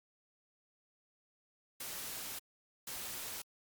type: noise bursts at uneven times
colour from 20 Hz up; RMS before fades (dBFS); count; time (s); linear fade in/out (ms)
white; -43; 2; 1.8-2.39 / 2.87-3.42; 5
effects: Opus 48 kbps